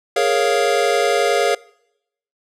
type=chord; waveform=square; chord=Bb minor seventh; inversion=third; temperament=equal; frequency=415.3 / 466.2 / 554.4 / 698.5 Hz; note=Ab4 / Bb4 / Db5 / F5; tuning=0 / 0 / 0 / 0 cents; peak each=-21 dBFS; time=0.16-1.55 s; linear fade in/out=5 ms; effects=noise-tail reverb RT60 0.8 s tail -24 dB re dry + low-pass 9000 Hz 12 dB/octave